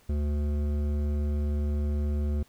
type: tone with hard clipping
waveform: sine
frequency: 73.42 Hz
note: D2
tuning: in tune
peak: -27 dBFS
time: 0.09-2.43 s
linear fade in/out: 5 ms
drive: 12 dB
effects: pink hiss -61 dBFS RMS until 2.48 s